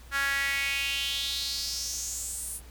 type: tone with high-pass filter sweep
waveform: sawtooth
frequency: 277.2 Hz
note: C#4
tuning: in tune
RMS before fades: -31 dBFS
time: 0.11-2.61 s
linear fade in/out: 50 ms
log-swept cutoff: 1500 to 10000 Hz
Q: 4.4
effects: added 60 Hz sine -46 dBFS peak until 2.7 s + pink hiss -54 dBFS RMS until 2.7 s